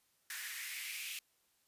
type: noise with high-pass filter sweep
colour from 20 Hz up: white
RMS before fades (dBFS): -43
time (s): 0.3-1.19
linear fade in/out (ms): 2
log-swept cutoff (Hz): 1700 to 2600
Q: 4.5
effects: white hiss -75 dBFS RMS until 1.67 s + resampled to 32000 Hz